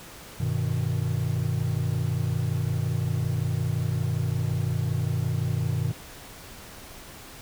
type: chord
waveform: triangle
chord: G augmented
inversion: none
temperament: equal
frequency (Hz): 98 / 123.47 / 155.56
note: G2 / B2 / D#3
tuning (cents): 0 / 0 / 0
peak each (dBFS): -27 / -25 / -27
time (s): 0.4-5.92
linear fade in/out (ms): 5
effects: pink hiss -44 dBFS RMS until 7.41 s